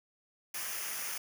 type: noise with comb filter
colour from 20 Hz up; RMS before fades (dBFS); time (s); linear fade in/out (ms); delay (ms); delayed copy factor
white; -38; 0.54-1.18; 5; 0.25; -0.65
effects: none